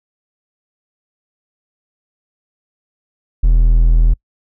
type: tone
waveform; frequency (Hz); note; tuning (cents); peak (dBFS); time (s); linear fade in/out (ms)
triangle; 40.93; E1; -12; -5; 3.43-4.14; 10
effects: noise-tail reverb RT60 0.1 s tail -26 dB re dry